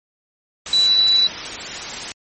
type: tone in noise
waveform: sine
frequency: 3951 Hz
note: B7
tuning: in tune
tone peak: -12 dBFS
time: 0.73-1.27 s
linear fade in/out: 2 ms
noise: white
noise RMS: -28 dBFS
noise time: 0.66-2.12 s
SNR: +13 dB
effects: MP3 32 kbps